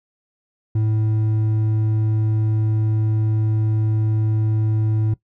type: tone with hard clipping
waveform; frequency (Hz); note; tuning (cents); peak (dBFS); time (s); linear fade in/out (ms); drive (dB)
sine; 108.8; A2; -19; -18; 0.75-5.14; 5; 5
effects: noise-tail reverb RT60 0.1 s tail -18 dB re dry